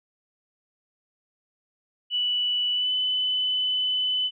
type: tone with pitch glide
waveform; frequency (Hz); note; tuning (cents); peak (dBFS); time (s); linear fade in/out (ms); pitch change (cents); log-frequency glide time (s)
sine; 2960 to 3010; F#7 to F#7; 0 to +29; -22; 2.1-4.31; 50; +29; 2.73-2.92
effects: none